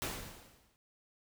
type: noise with exponential decay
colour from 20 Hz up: pink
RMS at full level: -35 dBFS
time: 0.02-0.76 s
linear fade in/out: 0 ms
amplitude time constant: 160 ms
effects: none